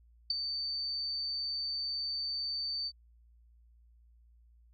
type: tone with ADSR envelope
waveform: sine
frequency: 4571 Hz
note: D8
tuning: 48 cents flat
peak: -25 dBFS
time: 0.3-2.92 s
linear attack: 4 ms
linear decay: 17 ms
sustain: -8 dB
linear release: 52 ms
effects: added 58 Hz sine -59 dBFS peak until 4.73 s